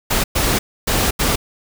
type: noise bursts at uneven times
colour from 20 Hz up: pink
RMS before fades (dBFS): -17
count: 4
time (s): 0.1-0.24 / 0.35-0.59 / 0.87-1.11 / 1.19-1.36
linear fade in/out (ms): 10
effects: none